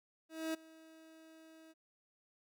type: tone with ADSR envelope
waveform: 30% pulse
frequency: 320.6 Hz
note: E4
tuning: 48 cents flat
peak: -32 dBFS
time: 0.29-1.74 s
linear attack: 250 ms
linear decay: 12 ms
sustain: -22 dB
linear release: 32 ms
effects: none